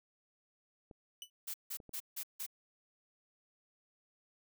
clicks, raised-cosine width 2 ms, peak -39 dBFS, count 3, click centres 0.912 / 1.802 / 1.893 s
sawtooth tone with exponential decay, 2976 Hz, F#7, 9 cents sharp, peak -37 dBFS, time 1.22-1.3 s, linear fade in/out 1 ms, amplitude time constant 17 ms
blue noise bursts, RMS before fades -41 dBFS, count 5, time 1.47-2.465 s, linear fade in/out 10 ms, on 71 ms, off 160 ms
effects none

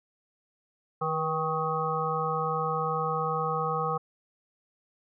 harmonic tone with a mistuned harmonic, 157.5 Hz, D#3, 21 cents sharp, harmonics 1 / 3 / 5 / 7 / 8, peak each -34 / -32 / -33 / -32 / -32 dBFS, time 1.01-3.98 s, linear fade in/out 10 ms, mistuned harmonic 3, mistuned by +35 cents, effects none

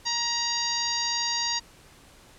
harmonic tone, 943 Hz, A#5, 20 cents sharp, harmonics 1 / 2 / 3 / 4 / 5 / 6 / 7, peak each -33 / -35 / -38 / -35 / -28 / -36 / -33 dBFS, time 0.05-1.6 s, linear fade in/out 20 ms, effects pink hiss -53 dBFS RMS until 2.38 s + low-pass 11000 Hz 12 dB/octave

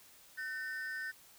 triangle ring-modulated tone, 1666 Hz, G#6, 5 cents sharp, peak -33 dBFS, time 0.37-1.12 s, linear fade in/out 20 ms, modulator 144 Hz, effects white hiss -60 dBFS RMS until 1.38 s

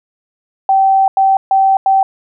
sine tone bursts at uneven times, 774 Hz, G5, 22 cents flat, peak -7 dBFS, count 4, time 0.69-1.08 / 1.17-1.37 / 1.51-1.77 / 1.86-2.03 s, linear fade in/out 2 ms, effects none

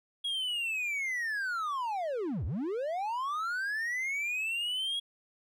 triangle linear two-way sweep, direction down then up, 3328 to 61.7 to 3328 Hz, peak -29 dBFS, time 0.24-5 s, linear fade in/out 10 ms, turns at 2.45 s, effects none

